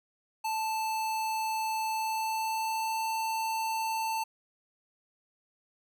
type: tone with pitch glide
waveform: square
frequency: 880 to 890.2 Hz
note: A5 to A5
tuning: 0 to +20 cents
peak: -30 dBFS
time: 0.44-4.24 s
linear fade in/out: 10 ms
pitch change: +20 cents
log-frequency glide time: 1.93-3.14 s
effects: none